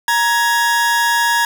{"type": "tone pair together", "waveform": "40% pulse", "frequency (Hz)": [938, 1671.3], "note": ["A#5", "G#6"], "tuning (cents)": [11, 10], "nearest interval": "minor seventh", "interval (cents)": 999, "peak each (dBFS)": -15, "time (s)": [0.08, 1.45], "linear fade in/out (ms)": 2, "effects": []}